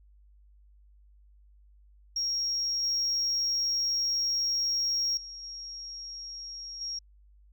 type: tone with level steps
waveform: sine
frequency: 5588 Hz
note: F8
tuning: in tune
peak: -26 / -24 / -40 / -38 / -32 dBFS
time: 2.16-6.99 s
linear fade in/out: 5 ms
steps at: 2.83 / 5.17 / 5.43 / 6.81 s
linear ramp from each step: 2 ms
effects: tanh soft clip ceiling -23 dBFS + added 50 Hz sine -55 dBFS peak until 7.52 s